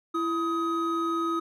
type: tone pair together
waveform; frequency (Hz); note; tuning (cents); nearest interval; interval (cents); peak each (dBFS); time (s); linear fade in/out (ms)
triangle; 333.5 / 1259.1; E4 / D#6; +20 / +20; octave + major seventh; 2300; -26; 0.14-1.4; 10
effects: none